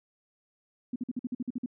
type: tone bursts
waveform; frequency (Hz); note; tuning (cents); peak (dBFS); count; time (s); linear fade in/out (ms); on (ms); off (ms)
sine; 247.2; B3; +2; -29; 10; 0.93-1.661; 5; 29; 49
effects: none